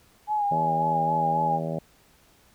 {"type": "tone with vibrato", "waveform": "sine", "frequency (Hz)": 830.6, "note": "G#5", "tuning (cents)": 0, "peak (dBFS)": -22, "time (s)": [0.27, 1.6], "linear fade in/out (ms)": 50, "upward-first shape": "sine", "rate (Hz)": 3.7, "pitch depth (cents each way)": 45}
{"type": "harmonic tone", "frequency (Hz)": 80.9, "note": "E2", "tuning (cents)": -32, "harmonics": [2, 3, 4, 5, 6, 7, 8, 9, 10], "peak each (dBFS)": [-30, -37, -42, -38, -40, -33, -37, -44, -43], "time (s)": [0.51, 1.79], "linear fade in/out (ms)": 5}
{"effects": ["pink hiss -59 dBFS RMS until 2.54 s"]}